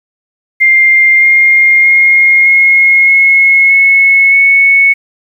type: tone with pitch steps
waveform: sine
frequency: 2105 / 2122 / 2139 / 2157 / 2174 / 2192 / 2210 Hz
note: C7 / C7 / C7 / C#7 / C#7 / C#7 / C#7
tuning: +10 / +24 / +38 / -48 / -34 / -20 / -6 cents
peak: -3 dBFS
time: 0.6-4.94 s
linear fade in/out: 20 ms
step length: 620 ms
effects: 7-bit